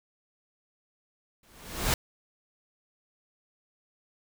pink noise with exponential growth, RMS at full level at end -23 dBFS, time 1.43-1.94 s, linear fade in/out 2 ms, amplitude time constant 110 ms, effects none

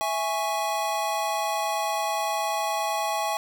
square chord, C# minor, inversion first, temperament equal, 659.3 / 830.6 / 1108.7 Hz, E5 / G#5 / C#6, 0 / 0 / 0 cents, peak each -31 / -28 / -32 dBFS, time 0.01-3.37 s, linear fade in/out 0 ms, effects none

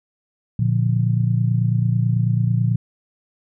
sine chord, Bb major, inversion none, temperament just, 116.54 / 145.68 / 174.81 Hz, Bb2 / D3 / F3, 0 / -14 / +2 cents, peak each -17 / -23 / -23 dBFS, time 0.59-2.76 s, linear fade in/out 5 ms, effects none

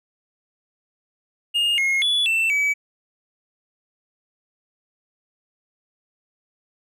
triangle tone with pitch steps, 2837 / 2155 / 3425 / 2673 / 2285 Hz, F7 / C#7 / A7 / E7 / D7, +27 / -49 / -47 / +23 / -48 cents, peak -16 dBFS, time 1.54-2.74 s, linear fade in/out 20 ms, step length 240 ms, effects none

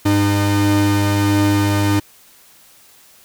45% pulse tone pair together, 100.87 / 304.1 Hz, G2 / D#4, +50 / -40 cents, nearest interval octave + perfect fifth, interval 1910 cents, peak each -16 dBFS, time 0.05-2 s, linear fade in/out 10 ms, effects white hiss -48 dBFS RMS until 3.24 s

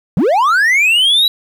triangle linear sweep, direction up, 135.5 to 3951 Hz, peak -7 dBFS, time 0.17-1.28 s, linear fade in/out 2 ms, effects 8-bit

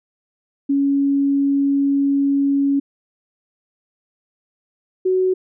sine tone pair in turn, 278.9 / 372.3 Hz, C#4 / F#4, +11 / +11 cents, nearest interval perfect fourth, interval 500 cents, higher second, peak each -14 dBFS, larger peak neither, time 0.69-2.8 / 5.05-5.34 s, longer first, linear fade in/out 10 ms, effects none

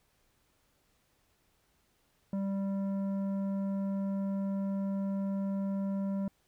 sine tone with tanh clipping, 196 Hz, G3, in tune, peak -32 dBFS, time 2.33-6.28 s, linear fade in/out 2 ms, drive 10 dB, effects pink hiss -72 dBFS RMS until 6.47 s

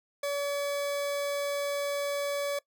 40% pulse tone, 570 Hz, C#5, 48 cents sharp, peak -28 dBFS, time 0.23-2.59 s, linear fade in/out 5 ms, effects noise-tail reverb RT60 0.1 s tail -21 dB re dry

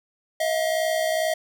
square tone pair together, 637.8 / 700 Hz, D#5 / F5, +43 / +4 cents, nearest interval major second, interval 161 cents, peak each -23 / -29 dBFS, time 0.4-1.34 s, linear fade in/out 5 ms, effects none

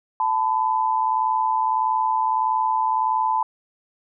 sine tone pair together, 880 / 1001.6 Hz, A5 / B5, 0 / +24 cents, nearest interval major second, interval 224 cents, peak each -21 dBFS, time 0.2-3.43 s, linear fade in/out 2 ms, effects none

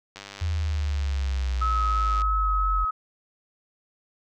click train, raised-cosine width 0.2 ms, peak -22 dBFS, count 206, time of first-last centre 0.16-2.218 s, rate 99.6 Hz
sine exponential sweep, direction down, 83.2 to 44.92 Hz, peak -23 dBFS, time 0.41-2.85 s, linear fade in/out 10 ms
sine tone with vibrato, 1283 Hz, E6, 47 cents flat, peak -23 dBFS, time 1.61-2.91 s, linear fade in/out 10 ms, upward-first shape sine, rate 3 Hz, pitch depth 10 cents each way
effects none

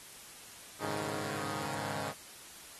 5% pulse chord, Ab suspended fourth, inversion none, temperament equal, 103.83 / 138.59 / 155.56 Hz, Ab2 / Db3 / Eb3, 0 / 0 / 0 cents, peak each -30 dBFS, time 0.79-2.14 s, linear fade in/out 50 ms, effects white hiss -51 dBFS RMS until 2.79 s + AAC 32 kbps

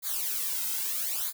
blue noise with flanger, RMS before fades -31 dBFS, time 0.02-1.33 s, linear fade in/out 50 ms, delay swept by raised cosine 0.35 to 1.75 ms, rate 0.77 Hz, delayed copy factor -0.9, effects none

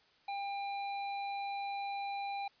square tone, 799 Hz, G5, 33 cents sharp, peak -37 dBFS, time 0.28-2.48 s, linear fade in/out 5 ms, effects white hiss -67 dBFS RMS until 2.6 s + resampled to 11025 Hz

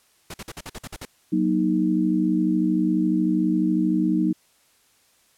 pink noise bursts, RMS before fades -35 dBFS, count 9, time 0.3-1.053 s, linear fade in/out 5 ms, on 41 ms, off 48 ms
sine chord, D# minor, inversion first, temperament equal with one note detuned, 185 / 237.2 / 311.1 Hz, F#3 / A#3 / D#4, 0 / +30 / 0 cents, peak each -23 / -25 / -21 dBFS, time 1.32-4.33 s, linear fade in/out 10 ms
effects white hiss -61 dBFS RMS until 5.37 s + low-pass 12000 Hz 12 dB/octave

